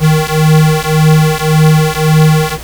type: beating tone pair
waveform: square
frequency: 155 / 156.8 Hz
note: D#3 / D#3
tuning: -6 / +14 cents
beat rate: 1.8 Hz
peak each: -10 dBFS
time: 0-2.58 s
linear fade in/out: 50 ms
effects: added 60 Hz sine -29 dBFS peak until 2.63 s + pink hiss -29 dBFS RMS until 2.63 s